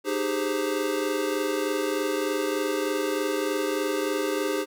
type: chord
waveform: square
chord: Ab major seventh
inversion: second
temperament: equal with one note detuned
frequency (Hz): 306.1 / 392 / 415.3 / 523.3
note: Eb4 / G4 / Ab4 / C5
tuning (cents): -28 / 0 / 0 / 0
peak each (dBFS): -31 / -30 / -32 / -32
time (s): 0.04-4.66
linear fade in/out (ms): 50
effects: none